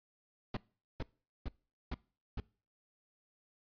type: noise bursts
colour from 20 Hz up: brown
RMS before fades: -37 dBFS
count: 5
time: 0.54-2.4 s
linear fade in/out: 2 ms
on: 28 ms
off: 430 ms
effects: noise-tail reverb RT60 0.4 s tail -23 dB re dry + resampled to 11025 Hz